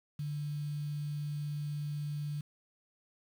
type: tone with quantisation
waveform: sine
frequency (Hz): 147.3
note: D3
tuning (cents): +6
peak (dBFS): -34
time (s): 0.19-2.41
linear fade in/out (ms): 5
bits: 9
effects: none